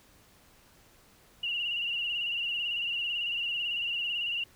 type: tone with vibrato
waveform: sine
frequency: 2828 Hz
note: F7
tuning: 21 cents sharp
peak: -29 dBFS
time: 1.43-4.44 s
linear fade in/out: 5 ms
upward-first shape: sine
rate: 18 Hz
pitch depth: 57 cents each way
effects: pink hiss -60 dBFS RMS until 4.55 s